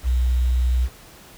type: tone with quantisation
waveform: sine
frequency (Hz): 62.1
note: B1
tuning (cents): +10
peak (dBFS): -16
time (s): 0.03-0.89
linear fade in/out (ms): 50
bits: 7
effects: pink hiss -46 dBFS RMS until 1.37 s